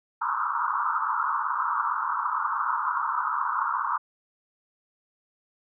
white band-pass noise, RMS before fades -27 dBFS, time 0.21-3.98 s, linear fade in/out 10 ms, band 910 to 1400 Hz, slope 96 dB/octave, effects none

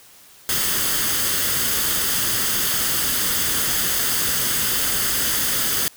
white noise with comb filter, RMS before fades -21 dBFS, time 0.49-5.88 s, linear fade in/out 0 ms, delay 0.62 ms, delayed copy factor +0.5, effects white hiss -48 dBFS RMS until 5.96 s

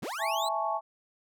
35% pulse linear sweep, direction up, 87.31 to 4184 Hz, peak -32 dBFS, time 0.02-0.49 s, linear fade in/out 10 ms
sine chord, A major seventh, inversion second, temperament equal, 659.3 / 830.6 / 880 / 1108.7 Hz, E5 / G#5 / A5 / C#6, 0 / 0 / 0 / 0 cents, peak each -33 dBFS, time 0.18-0.81 s, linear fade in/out 50 ms
effects none

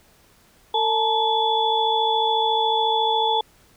sine tone cluster, 451.8 / 865 / 919 / 3429 Hz, A4 / A5 / A#5 / A7, +46 / -30 / -25 / -45 cents, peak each -25 / -20 / -29 / -24 dBFS, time 0.74-3.41 s, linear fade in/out 5 ms, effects pink hiss -56 dBFS RMS until 3.76 s

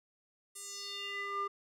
square tone with band-pass filter sweep, 400.3 Hz, G4, 36 cents sharp, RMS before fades -40 dBFS, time 0.55-1.48 s, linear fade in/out 10 ms, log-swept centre 9500 to 1000 Hz, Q 3.5, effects none

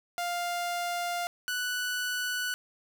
sawtooth tone pair in turn, 700 / 1483.2 Hz, F5 / F#6, +4 / +4 cents, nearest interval octave + minor second, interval 1300 cents, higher second, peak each -26 dBFS, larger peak neither, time 0.18-1.27 / 1.48-2.54 s, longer first, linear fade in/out 0 ms, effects none

